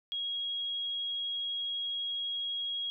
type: tone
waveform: sine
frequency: 3296 Hz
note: G#7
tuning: 14 cents flat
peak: -32 dBFS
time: 0.12-2.9 s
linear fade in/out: 0 ms
effects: none